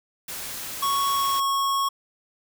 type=noise; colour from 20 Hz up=white; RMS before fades=-34 dBFS; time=0.28-1.4 s; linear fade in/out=5 ms
type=tone with pitch glide; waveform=square; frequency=1108.7 to 1099.8 Hz; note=C#6 to C#6; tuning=0 to -14 cents; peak=-22 dBFS; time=0.82-1.89 s; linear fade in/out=10 ms; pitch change=-14 cents; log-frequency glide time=1.12-1.35 s
effects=none